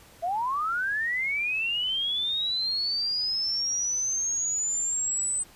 sine linear sweep, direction up, 653 to 8150 Hz, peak -25 dBFS, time 0.22-5.44 s, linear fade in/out 20 ms, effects pink hiss -53 dBFS RMS until 5.55 s + resampled to 32000 Hz

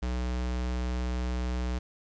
square tone, 61.74 Hz, B1, in tune, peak -29 dBFS, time 0.02-1.79 s, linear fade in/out 10 ms, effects resampled to 16000 Hz + 10-bit

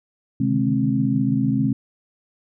sine tone cluster, 130.2 / 148.5 / 155 / 211.4 / 266.6 Hz, C3 / D3 / D#3 / G#3 / C4, -8 / +20 / -6 / +31 / +33 cents, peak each -23 / -30 / -29 / -22 / -21 dBFS, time 0.4-1.73 s, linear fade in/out 5 ms, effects none

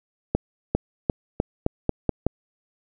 accelerating click train, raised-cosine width 2 ms, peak -6 dBFS, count 8, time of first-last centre 0.35-2.266 s, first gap 400 ms, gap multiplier 0.87, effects none

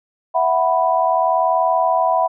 sine chord, E suspended second, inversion none, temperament equal, 659.3 / 740 / 987.8 Hz, E5 / F#5 / B5, 0 / 0 / 0 cents, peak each -18 dBFS, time 0.34-2.28 s, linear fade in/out 20 ms, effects none

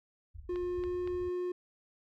white low-pass noise, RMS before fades -48 dBFS, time 0.34-1.3 s, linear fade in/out 20 ms, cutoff 100 Hz, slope 96 dB/octave
triangle tone with pitch glide, 356.4 to 358.9 Hz, F4 to F4, +35 to +47 cents, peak -30 dBFS, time 0.49-1.52 s, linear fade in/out 5 ms, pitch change +12 cents, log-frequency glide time 0.6-1.06 s
clicks, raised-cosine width 0.3 ms, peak -32 dBFS, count 3, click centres 0.559 / 0.838 / 1.075 s
effects none

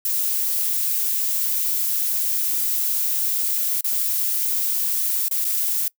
violet noise with dropouts, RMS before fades -22 dBFS, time 0.05-5.88 s, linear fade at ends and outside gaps 2 ms, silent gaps 3.809-3.843 / 5.284-5.311 / 5.445-5.45 s, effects noise-tail reverb RT60 0.1 s tail -23 dB re dry

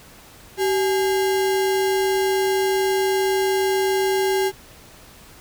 sine tone with sample-and-hold, 383.6 Hz, G4, 37 cents flat, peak -17 dBFS, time 0.57-4.52 s, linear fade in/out 50 ms, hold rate 1225 Hz, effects pink hiss -46 dBFS RMS until 5.4 s

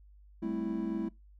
triangle chord, A minor seventh, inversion third, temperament equal, 196 / 220 / 261.6 / 329.6 Hz, G3 / A3 / C4 / E4, 0 / 0 / 0 / 0 cents, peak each -37 / -34 / -39 / -33 dBFS, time 0.42-1.09 s, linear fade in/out 10 ms, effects noise-tail reverb RT60 0.2 s tail -23 dB re dry + added 50 Hz sine -54 dBFS peak until 1.39 s

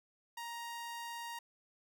sawtooth tone, 937 Hz, A#5, 9 cents sharp, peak -38 dBFS, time 0.37-1.39 s, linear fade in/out 5 ms, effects none

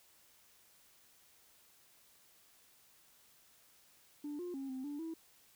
sine tone with pitch steps, 293.2 / 354.5 / 271.3 / 260.5 / 289.8 / 325.7 Hz, D4 / F4 / C#4 / C4 / D4 / E4, -3 / +26 / -37 / -7 / -23 / -21 cents, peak -38 dBFS, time 4.24-5.14 s, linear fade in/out 5 ms, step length 150 ms, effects tanh soft clip ceiling -37 dBFS + white hiss -66 dBFS RMS until 5.55 s

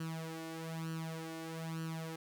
sawtooth tone with flanger, 162.3 Hz, E3, 27 cents flat, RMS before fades -42 dBFS, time 0-2.16 s, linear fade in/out 5 ms, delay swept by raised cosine 0.68 to 2.78 ms, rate 1.1 Hz, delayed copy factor +0.75, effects none

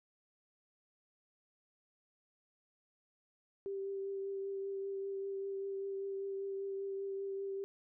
sine tone with vibrato, 392 Hz, G4, in tune, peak -37 dBFS, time 3.66-7.64 s, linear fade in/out 0 ms, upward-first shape triangle, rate 5.1 Hz, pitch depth 16 cents each way, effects none

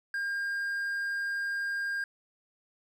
triangle tone, 1608 Hz, G6, 44 cents sharp, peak -28 dBFS, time 0.14-2.04 s, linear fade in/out 2 ms, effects none

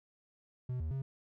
triangle tone with pitch steps, 125.9 / 78.8 / 134.6 Hz, B2 / D#2 / C3, +34 / +23 / +49 cents, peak -32 dBFS, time 0.69-1.02 s, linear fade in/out 5 ms, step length 110 ms, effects none

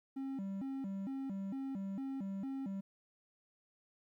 triangle tone with vibrato, 229.3 Hz, A#3, 28 cents flat, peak -36 dBFS, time 0.16-2.81 s, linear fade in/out 10 ms, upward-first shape square, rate 2.2 Hz, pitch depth 280 cents each way, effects 13-bit

